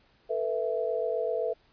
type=chord; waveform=sine; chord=A suspended second; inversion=none; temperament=equal with one note detuned; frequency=446.1 / 493.9 / 659.3 Hz; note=A4 / B4 / E5; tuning=+24 / 0 / 0 cents; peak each=-31 dBFS; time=0.29-1.54 s; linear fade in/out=20 ms; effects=pink hiss -64 dBFS RMS until 1.72 s + resampled to 11025 Hz